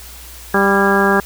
harmonic tone with a mistuned harmonic, 197.4 Hz, G3, 12 cents sharp, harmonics 1 / 2 / 3 / 4 / 5 / 6 / 7 / 8, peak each -17 / -16 / -22 / -20 / -21 / -21 / -22 / -17 dBFS, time 0.54-1.2 s, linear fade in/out 2 ms, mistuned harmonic 8, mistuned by +57 cents, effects added 60 Hz sine -37 dBFS peak until 1.25 s + white hiss -37 dBFS RMS until 1.25 s

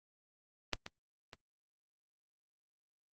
clicks, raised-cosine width 0.2 ms, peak -14 / -25 / -30 dBFS, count 3, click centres 0.733 / 0.864 / 1.332 s, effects Opus 24 kbps

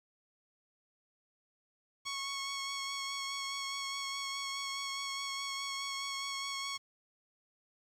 10% pulse tone with vibrato, 1103 Hz, C#6, 9 cents flat, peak -28 dBFS, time 2.05-6.78 s, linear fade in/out 20 ms, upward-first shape sine, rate 4.8 Hz, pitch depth 15 cents each way, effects low-pass 9000 Hz 12 dB/octave + 10-bit

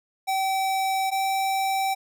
square tone pair in turn, 769 / 773.9 Hz, G5 / G5, -33 / -22 cents, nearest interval unison, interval 11 cents, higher second, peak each -23 / -23 dBFS, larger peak neither, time 0.27-1.11 / 1.11-1.95 s, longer neither, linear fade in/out 20 ms, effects none

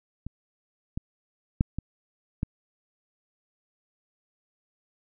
clicks, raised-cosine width 5 ms, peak -23 / -18 / -8 / -18 / -14 dBFS, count 5, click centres 0.266 / 0.975 / 1.609 / 1.786 / 2.431 s, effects none

